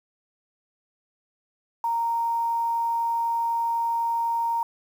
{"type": "tone with quantisation", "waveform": "sine", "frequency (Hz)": 928, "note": "A#5", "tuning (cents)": -8, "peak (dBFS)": -22, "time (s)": [1.84, 4.63], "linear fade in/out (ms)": 2, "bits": 8, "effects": []}